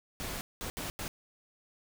pink noise bursts at uneven times, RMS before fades -38 dBFS, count 4, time 0.2-0.41 / 0.61-0.7 / 0.77-0.9 / 0.99-1.08 s, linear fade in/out 0 ms, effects none

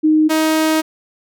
sine / sawtooth tone pair in turn, 310 / 315.2 Hz, D#4 / D#4, -6 / +23 cents, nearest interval unison, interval 29 cents, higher second, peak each -9 dBFS, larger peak neither, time 0.03-0.29 / 0.29-0.82 s, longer second, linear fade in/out 20 ms, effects none

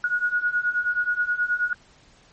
sine beating tone pair, 1446 / 1455.4 Hz, F#6 / F#6, -40 / -29 cents, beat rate 9.4 Hz, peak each -25 / -23 dBFS, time 0.04-1.73 s, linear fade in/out 2 ms, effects pink hiss -55 dBFS RMS until 2.32 s + MP3 32 kbps

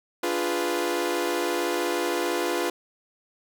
sawtooth chord, D diminished seventh, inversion none, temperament equal, 293.7 / 349.2 / 415.3 / 493.9 Hz, D4 / F4 / Ab4 / Cb5, 0 / 0 / 0 / 0 cents, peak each -29 / -23 / -29 / -26 dBFS, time 0.23-2.7 s, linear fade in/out 5 ms, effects none

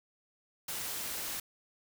white noise, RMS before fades -38 dBFS, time 0.68-1.4 s, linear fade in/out 5 ms, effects none

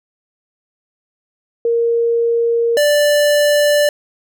sine / square tone pair in turn, 466.2 / 587.4 Hz, A#4 / D5, 0 / 0 cents, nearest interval major third, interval 400 cents, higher second, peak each -12 / -11 dBFS, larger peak second, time 1.65-2.77 / 2.77-3.89 s, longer neither, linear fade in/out 2 ms, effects none

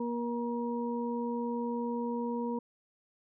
harmonic tone, 237.6 Hz, A#3, 33 cents sharp, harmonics 1 / 2 / 4, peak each -33 / -36 / -39 dBFS, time 0-2.59 s, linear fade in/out 5 ms, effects none

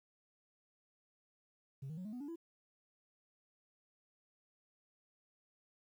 sine tone with pitch steps, 135.7 / 157.69 / 183.24 / 212.9 / 247.4 / 287.5 / 334.1 Hz, C#3 / D#3 / F#3 / G#3 / B3 / D4 / E4, -36 / +24 / -17 / +43 / +3 / -37 / +23 cents, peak -40 dBFS, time 1.82-2.359 s, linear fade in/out 10 ms, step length 77 ms, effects tanh soft clip ceiling -41 dBFS + 12-bit

